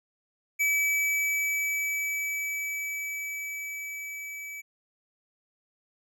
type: tone with level ramp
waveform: square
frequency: 2295 Hz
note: D7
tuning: 40 cents flat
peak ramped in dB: -23 to -38 dBFS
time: 0.59-4.62 s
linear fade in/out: 20 ms
effects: none